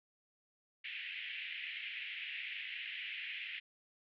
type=band-pass noise; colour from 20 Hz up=white; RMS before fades=-44 dBFS; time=0.84-3.6 s; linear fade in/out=10 ms; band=1900 to 3000 Hz; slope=48 dB/octave; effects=none